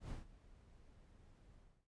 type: noise with ADSR envelope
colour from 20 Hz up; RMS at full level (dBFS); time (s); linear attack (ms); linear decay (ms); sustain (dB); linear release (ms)
brown; -44; 0-1.87; 100; 150; -19; 310
effects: noise-tail reverb RT60 0.1 s tail -25 dB re dry + resampled to 22050 Hz